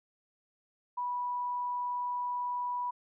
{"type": "tone", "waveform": "sine", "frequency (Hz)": 981, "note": "B5", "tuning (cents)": -12, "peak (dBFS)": -31, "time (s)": [0.97, 2.91], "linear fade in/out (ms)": 10, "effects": []}